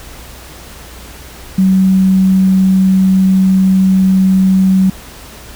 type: tone with quantisation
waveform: sine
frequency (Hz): 189.4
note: F#3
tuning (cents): +41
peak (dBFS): -6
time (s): 1.58-4.9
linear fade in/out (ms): 5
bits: 6
effects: added 60 Hz sine -35 dBFS peak until 5.55 s + pink hiss -34 dBFS RMS until 5.55 s